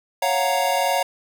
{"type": "chord", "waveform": "square", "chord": "Gb major seventh", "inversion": "second", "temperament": "equal", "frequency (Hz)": [554.4, 698.5, 740, 932.3], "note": ["Db5", "F5", "Gb5", "Bb5"], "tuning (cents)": [0, 0, 0, 0], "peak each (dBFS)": -25, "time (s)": [0.22, 1.03], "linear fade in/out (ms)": 5, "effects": []}